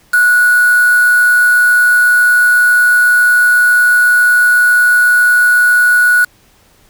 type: tone with quantisation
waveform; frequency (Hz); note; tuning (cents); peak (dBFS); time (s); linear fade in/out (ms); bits
sine; 1466; F#6; -16; -6; 0.13-6.25; 10; 3
effects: pink hiss -49 dBFS RMS until 6.89 s